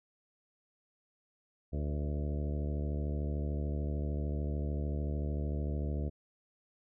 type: harmonic tone with a mistuned harmonic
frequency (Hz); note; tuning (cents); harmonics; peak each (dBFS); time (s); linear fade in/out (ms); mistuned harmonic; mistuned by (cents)
73.42; D2; 0; 1 / 2 / 3 / 4 / 5 / 6 / 7 / 8 / 9; -33 / -39 / -43 / -45 / -47 / -49 / -50 / -51 / -52; 1.72-6.1; 20; 7; -25
effects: none